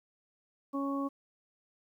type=harmonic tone; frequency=277.2 Hz; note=C#4; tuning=in tune; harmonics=1 / 2 / 3 / 4; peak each=-32 / -40 / -48 / -38 dBFS; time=0.73-1.09 s; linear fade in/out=20 ms; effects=11-bit